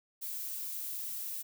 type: noise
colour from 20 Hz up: violet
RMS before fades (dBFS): -39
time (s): 0.21-1.43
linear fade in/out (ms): 20
effects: none